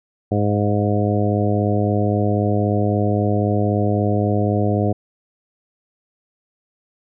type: harmonic tone with a mistuned harmonic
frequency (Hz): 103.8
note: G#2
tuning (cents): 0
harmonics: 1 / 2 / 3 / 4 / 5 / 6 / 7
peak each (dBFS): -19 / -22 / -24 / -25 / -26 / -27 / -27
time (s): 0.31-4.93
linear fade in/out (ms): 10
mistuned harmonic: 7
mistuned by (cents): -16
effects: none